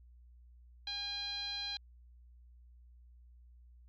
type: tone with low-pass filter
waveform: 10% pulse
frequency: 812 Hz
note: G#5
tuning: 39 cents flat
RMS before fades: -40 dBFS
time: 0.87-1.77 s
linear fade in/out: 2 ms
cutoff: 4000 Hz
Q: 7.2
effects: added 60 Hz sine -56 dBFS peak until 3.88 s